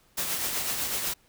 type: noise with tremolo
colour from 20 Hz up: white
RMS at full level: -28 dBFS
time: 0.17-1.14 s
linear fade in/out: 10 ms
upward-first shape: triangle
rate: 8 Hz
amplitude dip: 45%
effects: pink hiss -63 dBFS RMS until 1.28 s